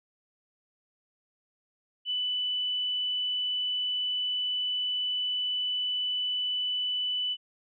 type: tone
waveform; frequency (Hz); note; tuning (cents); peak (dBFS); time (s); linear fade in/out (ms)
sine; 2986; F#7; +15; -27; 2.05-7.37; 50
effects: none